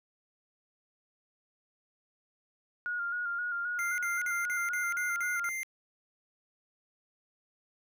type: tone with vibrato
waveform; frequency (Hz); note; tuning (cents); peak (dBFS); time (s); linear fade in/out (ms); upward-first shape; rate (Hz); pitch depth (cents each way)
sine; 1422; F6; +31; -31; 2.86-5.49; 0; square; 3.8; 31
type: tone bursts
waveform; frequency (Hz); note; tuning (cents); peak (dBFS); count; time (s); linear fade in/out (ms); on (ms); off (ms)
square; 2093; C7; 0; -34; 8; 3.79-5.632; 0; 190; 46
effects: none